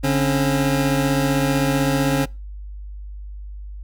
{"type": "tone pair together", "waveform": "25% pulse", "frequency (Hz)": [142.6, 269.5], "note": ["C#3", "C#4"], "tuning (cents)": [49, -49], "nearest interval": "major seventh", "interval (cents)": 1102, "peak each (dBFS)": -16, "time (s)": [0.03, 2.26], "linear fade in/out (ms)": 20, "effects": ["noise-tail reverb RT60 0.3 s tail -26 dB re dry", "added 50 Hz sine -31 dBFS peak until 3.83 s"]}